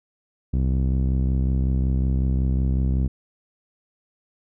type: tone with low-pass filter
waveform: sawtooth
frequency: 65.41 Hz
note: C2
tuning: in tune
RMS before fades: -21 dBFS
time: 0.53-3.08 s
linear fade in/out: 10 ms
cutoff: 220 Hz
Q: 1
effects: none